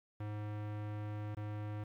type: tone with dropouts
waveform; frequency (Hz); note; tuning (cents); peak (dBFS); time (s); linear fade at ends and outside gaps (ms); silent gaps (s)
square; 105.1; G#2; +21; -40; 0.2-1.84; 5; 1.349-1.369
effects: low-pass 2000 Hz 12 dB/octave + 11-bit